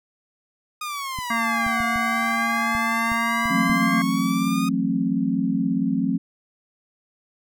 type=exponential two-way sweep; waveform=sawtooth; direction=down then up; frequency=1243 to 720 to 1243 Hz; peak=-24 dBFS; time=0.81-4.69 s; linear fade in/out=5 ms; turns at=1.84 s
type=clicks; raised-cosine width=5 ms; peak=-22 dBFS; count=8; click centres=1.188 / 1.665 / 1.804 / 1.959 / 2.751 / 3.118 / 3.456 / 3.698 s
type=harmonic tone; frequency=230.1 Hz; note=A#3; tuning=22 cents flat; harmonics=1 / 3 / 5 / 7 / 9; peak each=-27 / -33 / -25 / -29 / -26 dBFS; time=1.3-4.02 s; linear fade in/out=5 ms
type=chord; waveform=sine; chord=F# half-diminished seventh; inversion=third; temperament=just; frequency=166.5 / 185 / 222 / 266.4 Hz; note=E3 / F#3 / A3 / C4; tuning=+18 / 0 / +16 / +31 cents; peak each=-29 / -25 / -25 / -23 dBFS; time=3.5-6.18 s; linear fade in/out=10 ms
effects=none